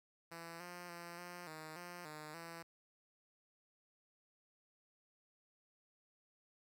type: tone with pitch steps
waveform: 5% pulse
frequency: 167.4 / 176.5 / 171.8 / 176.4 / 156.7 / 176 / 152.9 / 167.2 Hz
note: E3 / F3 / F3 / F3 / D#3 / F3 / D#3 / E3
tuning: +27 / +19 / -28 / +18 / +13 / +14 / -30 / +25 cents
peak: -37 dBFS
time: 0.31-2.63 s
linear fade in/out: 10 ms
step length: 290 ms
effects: none